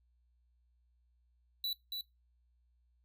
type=tone with echo; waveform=square; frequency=3952 Hz; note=B7; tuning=in tune; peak=-34 dBFS; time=1.64-1.73 s; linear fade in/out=2 ms; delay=280 ms; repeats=1; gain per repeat=-4 dB; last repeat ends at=2.01 s; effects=noise-tail reverb RT60 0.2 s tail -20 dB re dry + added 60 Hz sine -69 dBFS peak until 3.04 s